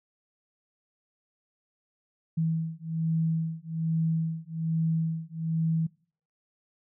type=beating tone pair; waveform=sine; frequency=161.6 / 162.8 Hz; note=E3 / E3; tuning=-34 / -21 cents; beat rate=1.2 Hz; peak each=-29 dBFS; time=2.37-5.87 s; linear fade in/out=10 ms; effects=noise-tail reverb RT60 0.5 s tail -24 dB re dry